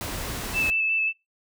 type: noise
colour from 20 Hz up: pink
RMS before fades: -32 dBFS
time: 0.01-0.7 s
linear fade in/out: 0 ms
type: tone with vibrato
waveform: sine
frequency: 2629 Hz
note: E7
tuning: 5 cents flat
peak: -21 dBFS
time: 0.53-1.13 s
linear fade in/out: 50 ms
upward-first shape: square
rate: 5.5 Hz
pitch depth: 12 cents each way
effects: noise-tail reverb RT60 0.2 s tail -19 dB re dry